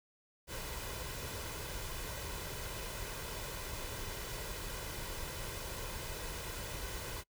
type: noise with comb filter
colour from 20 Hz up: pink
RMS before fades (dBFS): -42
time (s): 0.47-7.24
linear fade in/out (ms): 50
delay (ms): 2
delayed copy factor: +0.5
effects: noise-tail reverb RT60 0.1 s tail -25 dB re dry